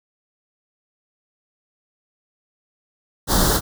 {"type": "band-stop noise", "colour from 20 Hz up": "pink", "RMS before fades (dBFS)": -17, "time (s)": [3.27, 3.61], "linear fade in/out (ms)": 50, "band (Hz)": [1700, 3400], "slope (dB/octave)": 48, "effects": []}